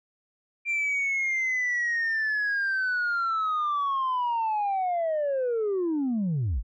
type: linear sweep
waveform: sine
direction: down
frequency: 2374 to 40.74 Hz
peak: -22 dBFS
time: 0.65-6.63 s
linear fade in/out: 50 ms
effects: tanh soft clip ceiling -22 dBFS